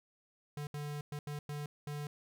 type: tone bursts at uneven times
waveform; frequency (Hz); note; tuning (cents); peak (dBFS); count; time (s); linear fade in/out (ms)
square; 146.83; D3; 0; -39; 6; 0.57-0.67 / 0.74-1.01 / 1.12-1.19 / 1.27-1.39 / 1.49-1.66 / 1.87-2.07; 2
effects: none